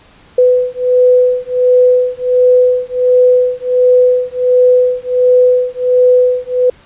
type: beating tone pair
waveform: sine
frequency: 499.4 / 500.8 Hz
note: B4 / B4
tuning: +19 / +24 cents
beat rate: 1.4 Hz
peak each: -10 dBFS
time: 0.38-6.7 s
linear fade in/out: 5 ms
effects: pink hiss -44 dBFS RMS until 6.85 s + resampled to 8000 Hz